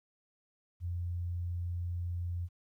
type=tone; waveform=sine; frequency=87.31 Hz; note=F2; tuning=in tune; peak=-33 dBFS; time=0.8-2.49 s; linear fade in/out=50 ms; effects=12-bit